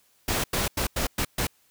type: noise bursts at uneven times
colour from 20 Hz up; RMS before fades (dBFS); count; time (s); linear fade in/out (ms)
pink; -26; 6; 0.28-0.44 / 0.53-0.68 / 0.77-0.87 / 0.96-1.07 / 1.18-1.25 / 1.38-1.47; 5
effects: white hiss -64 dBFS RMS until 1.7 s